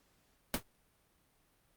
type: noise with exponential decay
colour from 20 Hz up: pink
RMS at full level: -27 dBFS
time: 0.54-0.63 s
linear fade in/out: 1 ms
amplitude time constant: 19 ms
effects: pink hiss -72 dBFS RMS until 1.76 s + Opus 48 kbps